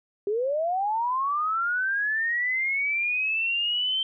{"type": "linear sweep", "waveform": "sine", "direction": "up", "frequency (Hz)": [392, 3124], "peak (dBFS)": -23, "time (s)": [0.27, 4.03], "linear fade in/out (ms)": 2, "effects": []}